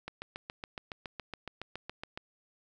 click train, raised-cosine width 0.3 ms, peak -23 dBFS, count 16, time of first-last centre 0.08-2.175 s, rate 7.16 Hz, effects none

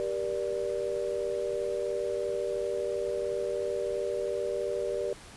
sine chord, G minor, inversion none, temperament equal with one note detuned, 392 / 474.9 / 587.3 Hz, G4 / Bb4 / D5, 0 / +32 / 0 cents, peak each -33 dBFS, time 0-5.13 s, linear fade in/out 0 ms, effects pink hiss -49 dBFS RMS until 5.36 s + resampled to 24000 Hz

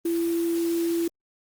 sine tone in noise, 336.8 Hz, E4, 37 cents sharp, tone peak -22 dBFS, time 0.05-1.08 s, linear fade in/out 5 ms, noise white, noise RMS -39 dBFS, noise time 0.05-1.08 s, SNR +14 dB, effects Opus 32 kbps

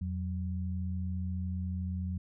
sine tone pair together, 85.51 / 185 Hz, F2 / F#3, -36 / 0 cents, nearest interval octave + minor second, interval 1336 cents, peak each -33 / -37 dBFS, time 0.01-2.18 s, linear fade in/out 5 ms, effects none

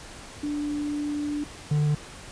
sine / triangle tone pair in turn, 293.7 / 148.99 Hz, D4 / D3, 0 / +25 cents, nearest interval octave, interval 1175 cents, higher first, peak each -26 / -18 dBFS, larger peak second, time 0.43-1.44 / 1.71-1.95 s, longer first, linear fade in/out 5 ms, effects pink hiss -43 dBFS RMS until 2.31 s + resampled to 22050 Hz

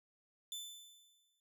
sawtooth tone with exponential decay, 3520 Hz, A7, in tune, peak -37 dBFS, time 0.52-1.4 s, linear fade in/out 1 ms, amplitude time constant 190 ms, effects noise-tail reverb RT60 0.2 s tail -21 dB re dry

